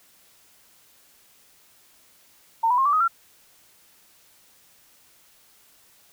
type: tone with pitch steps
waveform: sine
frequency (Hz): 909 / 985.6 / 1068.6 / 1158.6 / 1256.2 / 1362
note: A#5 / B5 / C6 / D6 / D#6 / F6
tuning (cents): -44 / -4 / +36 / -24 / +16 / -44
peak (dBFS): -17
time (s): 2.63-3.08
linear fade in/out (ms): 10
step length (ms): 75
effects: white hiss -57 dBFS RMS until 6.12 s